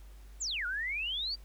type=exponential two-way sweep; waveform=sine; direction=down then up; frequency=8010 to 1396.9 to 4782 Hz; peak=-32 dBFS; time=0.4-1.36 s; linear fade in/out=20 ms; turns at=0.66 s; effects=added 50 Hz sine -48 dBFS peak until 1.44 s + pink hiss -63 dBFS RMS until 1.44 s